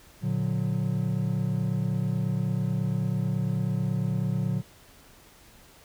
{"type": "chord", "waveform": "triangle", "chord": "Bb augmented", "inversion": "none", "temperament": "just", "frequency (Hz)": [116.54, 145.68, 182.1], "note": ["Bb2", "D3", "F#3"], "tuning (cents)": [0, -14, -27], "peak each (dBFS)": -27, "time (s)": [0.21, 4.63], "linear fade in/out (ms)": 50, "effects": ["pink hiss -54 dBFS RMS until 5.84 s"]}